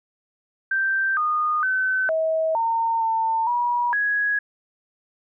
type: tone with pitch steps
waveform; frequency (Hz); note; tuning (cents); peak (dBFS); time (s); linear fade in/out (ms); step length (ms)
sine; 1566 / 1227 / 1523 / 641 / 913 / 899 / 964 / 1666; G6 / D#6 / F#6 / E5 / A#5 / A5 / B5 / G#6; -2 / -25 / +50 / -49 / -36 / +37 / -42 / +5; -19; 0.71-4.39; 5; 460
effects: none